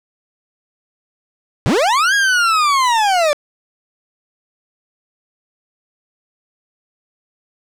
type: linear two-way sweep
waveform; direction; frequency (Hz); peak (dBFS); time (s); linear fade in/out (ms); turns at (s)
40% pulse; up then down; 84.6 to 1661.2 to 571; -11; 1.66-3.33; 0; 2.14
effects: low-pass 8000 Hz 12 dB/octave + 7-bit